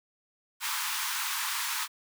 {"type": "high-pass noise", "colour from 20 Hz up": "pink", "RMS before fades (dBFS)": -32, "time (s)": [0.6, 1.88], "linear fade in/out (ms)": 50, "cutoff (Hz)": 880, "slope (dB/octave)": 96, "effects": []}